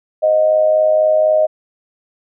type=tone with amplitude modulation; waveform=sine; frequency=622.3 Hz; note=D#5; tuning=in tune; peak=-7 dBFS; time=0.22-1.47 s; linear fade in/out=20 ms; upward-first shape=sine; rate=104 Hz; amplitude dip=55%; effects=none